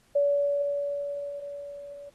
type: tone with level ramp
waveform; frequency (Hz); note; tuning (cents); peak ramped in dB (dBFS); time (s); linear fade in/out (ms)
sine; 571; D5; -49; -19 to -41; 0.15-2.1; 10
effects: pink hiss -64 dBFS RMS until 2.14 s + AAC 32 kbps